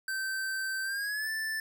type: tone with pitch glide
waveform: square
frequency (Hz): 1551 to 1761.2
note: G6 to A6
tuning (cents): -19 to +1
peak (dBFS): -32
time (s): 0.08-1.6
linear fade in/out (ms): 2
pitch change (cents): +220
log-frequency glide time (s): 0.83-1.29
effects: none